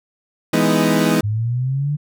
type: chord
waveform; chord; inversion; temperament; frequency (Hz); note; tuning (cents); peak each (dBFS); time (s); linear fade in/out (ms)
30% pulse; E major seventh; none; equal; 164.81 / 207.7 / 246.9 / 311.1; E3 / G#3 / B3 / D#4; 0 / 0 / 0 / 0; -17; 0.53-1.21; 5
type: linear sweep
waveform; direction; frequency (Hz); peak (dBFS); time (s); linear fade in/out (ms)
sine; up; 101.7 to 150; -17; 1.23-1.97; 20
effects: none